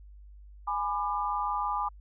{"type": "chord", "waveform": "sine", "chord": "G# diminished", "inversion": "none", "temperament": "just", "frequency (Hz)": [830.6, 996.7, 1196.1], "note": ["G#5", "B5", "D6"], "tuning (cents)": [0, 16, 31], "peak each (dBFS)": -32, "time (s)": [0.67, 1.89], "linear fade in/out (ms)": 10, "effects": ["added 50 Hz sine -47 dBFS peak until 2 s"]}